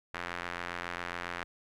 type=tone with band-pass filter; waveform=sawtooth; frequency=87.31 Hz; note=F2; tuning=in tune; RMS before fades=-39 dBFS; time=0.14-1.44 s; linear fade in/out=5 ms; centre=1700 Hz; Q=1.4; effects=none